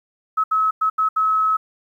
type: tone bursts at uneven times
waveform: sine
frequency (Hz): 1288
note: E6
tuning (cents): -41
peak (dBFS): -15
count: 5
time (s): 0.37-0.44 / 0.51-0.71 / 0.81-0.9 / 0.98-1.09 / 1.16-1.57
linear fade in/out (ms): 10
effects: 9-bit